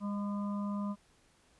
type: harmonic tone with a mistuned harmonic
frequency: 202.7 Hz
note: G#3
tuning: 42 cents flat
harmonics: 1 / 3 / 5 / 6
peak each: -33 / -47 / -45 / -49 dBFS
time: 0-0.96 s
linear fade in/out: 50 ms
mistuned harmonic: 3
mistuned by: +25 cents
effects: pink hiss -67 dBFS RMS until 1.59 s + resampled to 24000 Hz